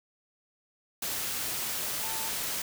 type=tone in noise; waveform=sine; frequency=889 Hz; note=A5; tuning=18 cents sharp; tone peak=-40 dBFS; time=2.03-2.29 s; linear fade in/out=5 ms; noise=white; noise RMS=-33 dBFS; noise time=1.02-2.62 s; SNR=-10 dB; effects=none